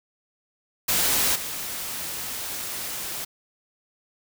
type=noise with level steps; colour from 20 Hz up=white; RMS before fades=-22 / -32 dBFS; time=0.88-3.25 s; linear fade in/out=10 ms; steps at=1.35 s; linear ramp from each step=10 ms; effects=none